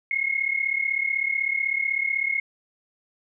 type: tone pair together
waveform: sine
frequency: 2146 / 2182 Hz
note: C7 / C#7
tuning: +43 / -28 cents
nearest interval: unison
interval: 29 cents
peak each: -25 dBFS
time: 0.11-2.4 s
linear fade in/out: 2 ms
effects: none